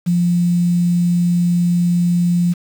sine tone with quantisation, 174.61 Hz, F3, in tune, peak -12 dBFS, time 0.06-2.54 s, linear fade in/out 20 ms, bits 6, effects none

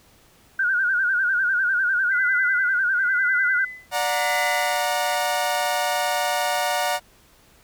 sine tone with vibrato, 1500 Hz, F#6, 23 cents sharp, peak -18 dBFS, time 0.59-3.65 s, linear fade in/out 5 ms, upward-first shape sine, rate 10 Hz, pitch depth 97 cents each way
sine tone with tremolo, 2011 Hz, B6, 31 cents sharp, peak -24 dBFS, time 2.11-5.15 s, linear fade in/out 10 ms, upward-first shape sine, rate 0.97 Hz, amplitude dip 100%
sawtooth chord, D augmented, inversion none, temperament equal with one note detuned, 587.3 / 728.1 / 932.3 Hz, D5 / F#5 / A#5, 0 / -28 / 0 cents, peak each -23 / -20 / -23 dBFS, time 3.91-7 s, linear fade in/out 50 ms
effects pink hiss -55 dBFS RMS until 7.63 s

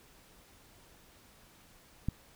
click, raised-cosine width 5 ms, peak -18 dBFS, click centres 2.086 s, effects pink hiss -60 dBFS RMS until 2.35 s

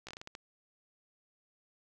slowing click train, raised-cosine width 0.2 ms, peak -27 dBFS, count 8, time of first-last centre 0.07-0.351 s, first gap 16 ms, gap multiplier 1.3, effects none

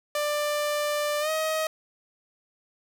sawtooth tone with pitch glide, 592 to 630.8 Hz, D5 to D#5, +14 to +24 cents, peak -21 dBFS, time 0.15-1.67 s, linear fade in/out 2 ms, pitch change +110 cents, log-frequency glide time 1.2-1.3 s, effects none

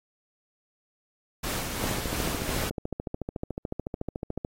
pink noise with tremolo, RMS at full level -31 dBFS, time 1.43-2.7 s, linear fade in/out 10 ms, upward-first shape sine, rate 2.8 Hz, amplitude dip 35%
click train, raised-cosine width 2 ms, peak -18 dBFS, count 37, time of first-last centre 1.84-4.449 s, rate 13.8 Hz
effects AAC 48 kbps

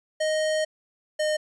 square tone pair in turn, 622.3 / 612.7 Hz, D#5 / D#5, 0 / -27 cents, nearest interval unison, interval 27 cents, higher first, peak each -23 dBFS, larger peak neither, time 0.2-0.65 / 1.19-1.37 s, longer first, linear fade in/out 10 ms, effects resampled to 22050 Hz

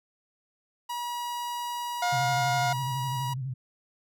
45% pulse tone, 963 Hz, B5, 44 cents flat, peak -31 dBFS, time 0.89-3.34 s, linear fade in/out 10 ms
harmonic tone, 712 Hz, F5, 33 cents sharp, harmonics 1 / 2 / 3 / 5 / 6 / 7 / 8 / 9 / 10, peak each -26 / -32 / -36 / -40 / -42 / -43 / -44 / -45 / -46 dBFS, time 2.02-2.73 s, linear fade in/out 5 ms
sine tone with vibrato, 130.81 Hz, C3, in tune, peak -30 dBFS, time 2.12-3.54 s, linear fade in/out 10 ms, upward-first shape square, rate 12 Hz, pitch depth 68 cents each way
effects none

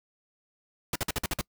pink noise bursts, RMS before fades -29 dBFS, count 7, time 0.93-1.412 s, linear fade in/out 2 ms, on 26 ms, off 50 ms, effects noise-tail reverb RT60 0.1 s tail -26 dB re dry

